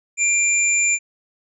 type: tone pair together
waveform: sine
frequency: 2376 / 7120 Hz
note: D7 / A8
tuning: +20 / +20 cents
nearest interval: octave + perfect fifth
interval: 1900 cents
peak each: -18 dBFS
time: 0.17-0.99 s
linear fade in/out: 50 ms
effects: none